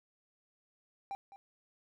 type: tone with echo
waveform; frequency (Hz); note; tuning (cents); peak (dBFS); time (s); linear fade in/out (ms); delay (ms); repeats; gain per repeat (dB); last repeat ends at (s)
triangle; 790; G5; +13; -35; 1.11-1.15; 0; 210; 1; -14; 1.36
effects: none